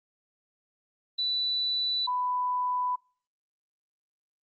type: tone pair in turn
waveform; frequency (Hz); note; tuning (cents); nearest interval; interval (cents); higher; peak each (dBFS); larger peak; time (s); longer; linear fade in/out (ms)
sine; 3970 / 995; B7 / B5; +8 / +13; 2 octaves; 2395; first; -26; neither; 1.18-2.07 / 2.07-2.96; neither; 10
effects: noise-tail reverb RT60 0.4 s tail -26 dB re dry + Opus 24 kbps